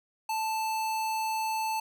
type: tone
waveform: square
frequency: 880 Hz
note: A5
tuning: in tune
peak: -29 dBFS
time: 0.29-1.8 s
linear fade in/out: 5 ms
effects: none